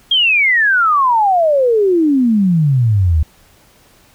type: exponential sweep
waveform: sine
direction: down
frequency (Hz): 3276 to 73.7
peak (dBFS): -9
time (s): 0.11-3.23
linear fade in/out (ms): 5
effects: pink hiss -49 dBFS RMS until 4.14 s